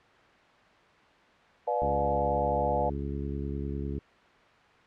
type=chord; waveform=sine; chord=B diminished seventh; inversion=none; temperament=just; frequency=493.9 / 592.7 / 711.2 / 853.4 Hz; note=B4 / D5 / F5 / Ab5; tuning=0 / +16 / +31 / +47 cents; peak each=-31 dBFS; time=1.67-2.9 s; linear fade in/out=10 ms
type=harmonic tone; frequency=69.9 Hz; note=C#2; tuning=15 cents sharp; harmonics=1 / 2 / 3 / 4 / 5 / 6; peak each=-34 / -37 / -39 / -40 / -41 / -42 dBFS; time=1.82-3.99 s; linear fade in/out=0 ms
effects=white hiss -57 dBFS RMS until 4.86 s + low-pass 2000 Hz 12 dB/octave